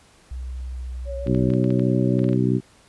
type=tone with pitch glide; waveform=sine; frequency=63.4 to 62.31 Hz; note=B1 to B1; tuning=+46 to +16 cents; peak=-28 dBFS; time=0.31-1.51 s; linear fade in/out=5 ms; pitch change=-30 cents; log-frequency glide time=0.67-1.07 s
type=tone with vibrato; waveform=sine; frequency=555 Hz; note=C#5; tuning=2 cents sharp; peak=-30 dBFS; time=1.05-2.37 s; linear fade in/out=50 ms; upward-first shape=sine; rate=6.7 Hz; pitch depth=23 cents each way
type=harmonic tone; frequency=63 Hz; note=B1; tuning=35 cents sharp; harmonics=2 / 3 / 4 / 5 / 6; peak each=-21 / -23 / -24 / -25 / -26 dBFS; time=1.25-2.61 s; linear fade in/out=50 ms
type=clicks; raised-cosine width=0.3 ms; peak=-24 dBFS; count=11; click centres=1.271 / 1.348 / 1.503 / 1.537 / 1.642 / 1.705 / 1.795 / 2.192 / 2.242 / 2.29 / 2.331 s
effects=pink hiss -54 dBFS RMS until 2.88 s + resampled to 24000 Hz